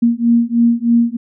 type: beating tone pair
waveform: sine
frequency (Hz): 233.1 / 236.3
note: A#3 / A#3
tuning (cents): 0 / +24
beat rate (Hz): 3.2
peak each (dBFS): -13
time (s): 0.02-1.17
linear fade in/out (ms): 10
effects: none